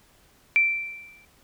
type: tone with exponential decay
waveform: sine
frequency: 2344 Hz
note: D7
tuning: 4 cents flat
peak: -14 dBFS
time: 0.56-1.25 s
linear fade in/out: 0 ms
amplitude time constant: 150 ms
effects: pink hiss -59 dBFS RMS until 1.43 s

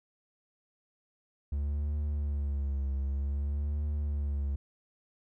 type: tone with vibrato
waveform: triangle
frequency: 71 Hz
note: C#2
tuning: 42 cents sharp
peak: -27 dBFS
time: 1.52-4.56 s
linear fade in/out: 5 ms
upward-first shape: triangle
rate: 0.53 Hz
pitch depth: 82 cents each way
effects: none

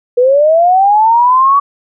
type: linear sweep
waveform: sine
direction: up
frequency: 478.5 to 1140 Hz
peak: -5 dBFS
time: 0.17-1.6 s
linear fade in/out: 10 ms
effects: none

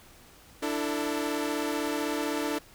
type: chord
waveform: sawtooth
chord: D suspended second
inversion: none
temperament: equal with one note detuned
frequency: 293.7 / 329.6 / 446.4 Hz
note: D4 / E4 / A4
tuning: 0 / 0 / +25 cents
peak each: -27 / -30 / -30 dBFS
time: 0.62-2.59 s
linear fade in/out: 10 ms
effects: pink hiss -54 dBFS RMS until 2.74 s

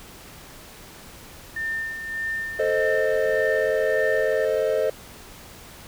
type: tone with tremolo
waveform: sine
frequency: 1800 Hz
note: A6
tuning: 39 cents sharp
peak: -24 dBFS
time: 1.56-4.45 s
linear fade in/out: 5 ms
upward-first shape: sine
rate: 1.7 Hz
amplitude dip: 55%
type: chord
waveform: triangle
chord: A diminished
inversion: none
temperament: equal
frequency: 440 / 523.3 / 622.3 Hz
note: A4 / C5 / Eb5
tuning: 0 / 0 / 0 cents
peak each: -22 dBFS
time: 2.59-4.9 s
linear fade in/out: 5 ms
effects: tanh soft clip ceiling -7 dBFS + pink hiss -44 dBFS RMS until 5.87 s

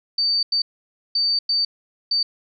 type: tone bursts at uneven times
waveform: sine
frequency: 4595 Hz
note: D8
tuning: 39 cents flat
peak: -17 dBFS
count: 5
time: 0.18-0.43 / 0.52-0.62 / 1.15-1.39 / 1.49-1.65 / 2.11-2.23 s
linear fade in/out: 5 ms
effects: none

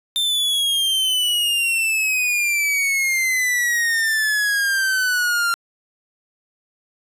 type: exponential sweep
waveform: 45% pulse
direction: down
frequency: 3595 to 1379 Hz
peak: -17 dBFS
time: 0.16-5.54 s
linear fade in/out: 0 ms
effects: resampled to 32000 Hz

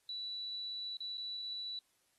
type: tone with dropouts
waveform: sine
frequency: 3948 Hz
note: B7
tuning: 1 cent flat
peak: -39 dBFS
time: 0.09-1.79 s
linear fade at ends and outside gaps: 2 ms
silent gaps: 0.97-1.004 / 1.173-1.179 s
effects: white hiss -75 dBFS RMS until 2.18 s + AAC 32 kbps

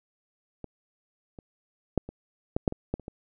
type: clicks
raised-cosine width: 2 ms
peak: -24 / -30 / -9 / -25 / -12 / -8 / -21 / -14 / -30 / -24 dBFS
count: 10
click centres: 0.643 / 1.388 / 1.977 / 2.09 / 2.565 / 2.678 / 2.724 / 2.94 / 2.997 / 3.081 s
effects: none

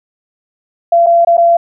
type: tone with dropouts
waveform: sine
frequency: 682 Hz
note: F5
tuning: 41 cents flat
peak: -5 dBFS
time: 0.92-1.57 s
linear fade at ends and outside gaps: 5 ms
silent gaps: 1.063-1.067 / 1.249-1.271 / 1.37-1.378 s
effects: none

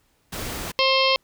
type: noise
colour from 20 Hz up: pink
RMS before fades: -31 dBFS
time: 0.32-0.72 s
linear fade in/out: 10 ms
type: harmonic tone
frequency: 531 Hz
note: C5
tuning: 25 cents sharp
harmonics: 1 / 2 / 4 / 5 / 6 / 7 / 8 / 9 / 10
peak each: -22 / -23 / -27 / -25 / -24 / -32 / -26 / -31 / -30 dBFS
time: 0.79-1.16 s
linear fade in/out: 0 ms
effects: pink hiss -65 dBFS RMS until 1.23 s

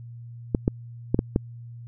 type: clicks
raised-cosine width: 3 ms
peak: -7 dBFS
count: 5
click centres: 0.548 / 0.679 / 1.145 / 1.191 / 1.361 s
effects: added 118 Hz sine -38 dBFS peak until 1.87 s

